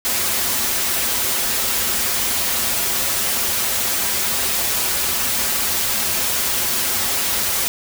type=noise with comb filter; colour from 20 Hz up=white; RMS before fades=-20 dBFS; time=0.05-7.68 s; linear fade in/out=0 ms; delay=6.6 ms; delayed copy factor=-0.6; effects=none